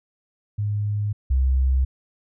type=tone pair in turn; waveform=sine; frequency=103.83 / 65.41 Hz; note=G#2 / C2; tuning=0 / 0 cents; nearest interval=minor sixth; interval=800 cents; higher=first; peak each=-21 / -16 dBFS; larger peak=second; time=0.58-1.13 / 1.3-1.85 s; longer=neither; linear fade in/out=10 ms; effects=none